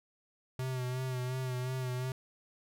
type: tone with vibrato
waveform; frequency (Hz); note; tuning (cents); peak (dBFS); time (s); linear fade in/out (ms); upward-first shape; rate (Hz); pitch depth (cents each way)
square; 127.8; C3; -40; -34; 0.59-2.12; 2; sine; 2.8; 36
effects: none